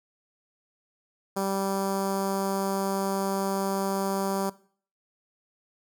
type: tone with notch filter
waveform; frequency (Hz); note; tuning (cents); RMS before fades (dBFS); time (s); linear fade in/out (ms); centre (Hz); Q
10% pulse; 194.9; G3; -10; -28; 1.36-4.5; 10; 2800; 0.68
effects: noise-tail reverb RT60 0.5 s tail -20 dB re dry